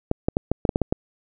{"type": "clicks", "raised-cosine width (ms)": 2, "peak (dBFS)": -6, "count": 9, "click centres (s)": [0.114, 0.285, 0.369, 0.516, 0.652, 0.692, 0.759, 0.817, 0.925], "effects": []}